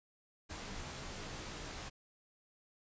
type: noise with comb filter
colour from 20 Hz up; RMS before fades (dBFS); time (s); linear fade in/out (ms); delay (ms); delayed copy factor
pink; -45; 0.49-1.9; 20; 18; -0.7
effects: resampled to 16000 Hz